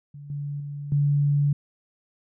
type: tone with level steps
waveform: sine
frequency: 143.9 Hz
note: D3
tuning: 35 cents flat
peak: -38 / -28 / -31 / -18 dBFS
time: 0.14-1.53 s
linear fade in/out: 5 ms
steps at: 0.3 / 0.6 / 0.92 s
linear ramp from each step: 2 ms
effects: none